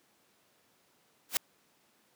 white noise with exponential growth, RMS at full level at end -23 dBFS, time 1.29-1.37 s, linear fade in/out 1 ms, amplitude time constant 17 ms, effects pink hiss -68 dBFS RMS until 2.15 s + high-pass 200 Hz 12 dB/octave

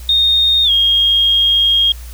sine tone with pitch glide, 3689 to 3249 Hz, A#7 to G#7, -19 to -39 cents, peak -9 dBFS, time 0.09-1.92 s, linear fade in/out 2 ms, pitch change -220 cents, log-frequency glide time 0.64-0.71 s, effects added 60 Hz sine -28 dBFS peak until 2.13 s + white hiss -40 dBFS RMS until 2.13 s

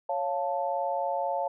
sine chord, Db augmented, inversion none, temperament equal, 554.4 / 698.5 / 880 Hz, Db5 / F5 / A5, 0 / 0 / 0 cents, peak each -31 dBFS, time 0.09-1.48 s, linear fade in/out 5 ms, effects none

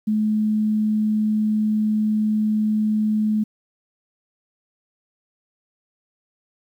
sine tone, 214.3 Hz, A3, 45 cents flat, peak -17 dBFS, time 0.07-3.44 s, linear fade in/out 10 ms, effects 9-bit

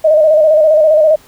sine tone with vibrato, 620 Hz, D#5, 6 cents flat, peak -5 dBFS, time 0.04-1.16 s, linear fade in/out 10 ms, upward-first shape square, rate 15 Hz, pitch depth 46 cents each way, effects pink hiss -44 dBFS RMS until 1.27 s

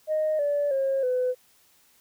sine tone with pitch steps, 620 / 578.5 / 539.7 / 503.6 Hz, D#5 / D5 / C#5 / B4, -6 / -26 / -46 / +34 cents, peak -21 dBFS, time 0.07-1.35 s, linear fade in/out 50 ms, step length 320 ms, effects tanh soft clip ceiling -18 dBFS + white hiss -61 dBFS RMS until 2 s

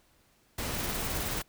pink noise, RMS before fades -34 dBFS, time 0.58-1.42 s, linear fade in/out 5 ms
violet noise with tremolo, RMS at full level -37 dBFS, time 0.73-1.43 s, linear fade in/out 20 ms, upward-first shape square, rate 19 Hz, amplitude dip 80%
effects pink hiss -66 dBFS RMS until 1.48 s

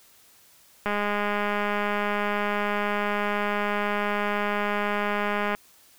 click train, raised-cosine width 0.5 ms, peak -12 dBFS, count 967, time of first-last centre 0.86-5.549 s, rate 206 Hz, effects white hiss -56 dBFS RMS until 5.98 s

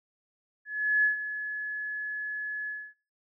sine tone with ADSR envelope, 1704 Hz, G#6, 44 cents sharp, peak -19 dBFS, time 0.65-2.94 s, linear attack 390 ms, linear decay 120 ms, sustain -12 dB, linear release 260 ms, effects noise-tail reverb RT60 0.6 s tail -25 dB re dry

